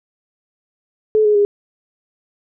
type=tone with pitch steps; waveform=sine; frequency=431.5 / 419.9 / 408.7 Hz; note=A4 / G#4 / G#4; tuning=-34 / +19 / -28 cents; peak=-10 dBFS; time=1.15-1.45 s; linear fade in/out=0 ms; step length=100 ms; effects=none